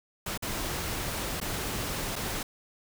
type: noise with dropouts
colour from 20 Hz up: pink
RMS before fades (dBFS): -33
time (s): 0.26-2.43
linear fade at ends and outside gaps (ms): 5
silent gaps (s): 0.376-0.423 / 1.402-1.413 / 2.157-2.161
effects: none